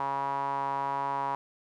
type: tone with band-pass filter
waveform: sawtooth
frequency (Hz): 138.59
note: C#3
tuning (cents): 0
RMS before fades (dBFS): -31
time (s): 0-1.35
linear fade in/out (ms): 0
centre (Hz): 950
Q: 7.2
effects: none